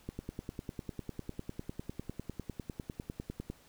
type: click train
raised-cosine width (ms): 3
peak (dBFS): -25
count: 35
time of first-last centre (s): 0.09-3.5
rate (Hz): 9.97
effects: pink hiss -62 dBFS RMS until 3.68 s